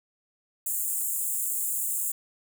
pink high-pass noise, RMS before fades -29 dBFS, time 0.66-2.12 s, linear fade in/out 5 ms, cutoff 7100 Hz, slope 96 dB/octave, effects none

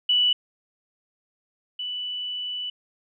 sine tone pair in turn, 2960 / 2972 Hz, F#7 / F#7, 0 / +7 cents, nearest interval unison, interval 7 cents, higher second, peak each -17 / -28 dBFS, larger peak first, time 0.09-0.33 / 1.79-2.7 s, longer second, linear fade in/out 5 ms, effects none

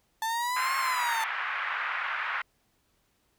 35% pulse linear two-way sweep, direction up then down, 880 to 1082 to 880 Hz, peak -26 dBFS, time 0.22-1.24 s, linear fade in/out 2 ms, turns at 0.76 s
pink band-pass noise, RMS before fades -32 dBFS, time 0.56-2.42 s, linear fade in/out 5 ms, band 1100 to 2200 Hz, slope 24 dB/octave
effects pink hiss -71 dBFS RMS until 3.38 s

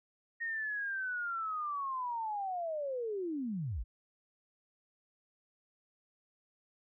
sine linear sweep, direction down, 1864.7 to 39 Hz, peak -34 dBFS, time 0.4-3.84 s, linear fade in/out 20 ms, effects none

